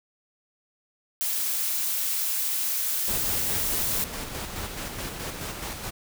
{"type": "noise", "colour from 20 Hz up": "blue", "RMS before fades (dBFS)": -27, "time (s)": [1.21, 4.04], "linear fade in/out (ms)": 0}
{"type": "noise with tremolo", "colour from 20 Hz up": "pink", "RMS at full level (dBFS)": -33, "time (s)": [3.07, 5.91], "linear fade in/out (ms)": 20, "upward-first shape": "square", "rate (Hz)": 4.7, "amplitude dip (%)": 35}
{"effects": []}